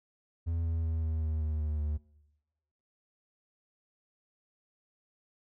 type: tone with pitch steps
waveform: triangle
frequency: 83.4 / 82.11 / 80.84 / 79.59 / 78.36 / 77.14 / 75.95 / 74.77 Hz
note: E2 / E2 / E2 / D#2 / D#2 / D#2 / D#2 / D2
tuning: +21 / -6 / -33 / +40 / +13 / -14 / -41 / +32 cents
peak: -27 dBFS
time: 0.46-1.98 s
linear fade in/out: 20 ms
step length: 190 ms
effects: noise-tail reverb RT60 1.0 s tail -22 dB re dry